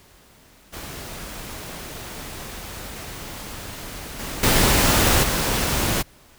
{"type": "noise with level steps", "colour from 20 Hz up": "pink", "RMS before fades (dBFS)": [-35, -31, -17, -22], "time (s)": [0.72, 6.03], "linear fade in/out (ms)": 20, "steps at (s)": [4.19, 4.43, 5.23], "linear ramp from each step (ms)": 5, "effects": ["pink hiss -52 dBFS RMS until 6.38 s"]}